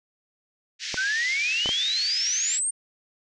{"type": "band-pass noise", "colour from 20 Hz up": "white", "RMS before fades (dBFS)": -33, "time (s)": [0.79, 2.6], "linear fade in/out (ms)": 50, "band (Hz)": [1700, 6300], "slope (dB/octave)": 48}
{"type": "clicks", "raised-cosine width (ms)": 1, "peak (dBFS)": -17, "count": 3, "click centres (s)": [0.943, 1.659, 1.691]}
{"type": "exponential sweep", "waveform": "sine", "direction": "up", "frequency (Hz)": [1480, 8870], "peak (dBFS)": -23, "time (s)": [0.97, 2.71], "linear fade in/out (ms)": 10}
{"effects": []}